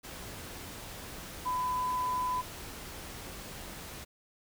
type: tone in noise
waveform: sine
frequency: 1003 Hz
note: B5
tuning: 26 cents sharp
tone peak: -29 dBFS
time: 1.45-2.42 s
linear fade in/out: 20 ms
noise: pink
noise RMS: -44 dBFS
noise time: 0.03-4.05 s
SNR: +12 dB
effects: none